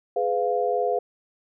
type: chord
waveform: sine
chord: F diminished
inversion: first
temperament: just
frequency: 419.1 / 502.9 / 698.5 Hz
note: Ab4 / Cb5 / F5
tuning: +16 / +31 / 0 cents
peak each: -26 / -25 / -25 dBFS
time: 0.16-0.99 s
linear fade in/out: 5 ms
effects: none